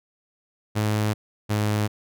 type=tone pair in turn; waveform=sawtooth; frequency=106.4 / 105.36 Hz; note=G#2 / G#2; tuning=+42 / +25 cents; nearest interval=unison; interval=17 cents; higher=first; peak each=-17 dBFS; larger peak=neither; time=0.75-1.14 / 1.49-1.88 s; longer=neither; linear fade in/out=20 ms; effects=none